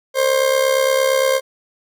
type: tone with amplitude modulation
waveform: 40% pulse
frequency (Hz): 529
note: C5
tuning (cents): +19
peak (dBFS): -10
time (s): 0.14-1.41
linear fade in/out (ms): 50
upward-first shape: sine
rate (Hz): 68.7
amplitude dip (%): 65
effects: none